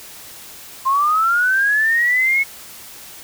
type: linear sweep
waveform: sine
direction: up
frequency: 1046 to 2205 Hz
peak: -13 dBFS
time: 0.85-2.44 s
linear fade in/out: 20 ms
effects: white hiss -38 dBFS RMS until 3.23 s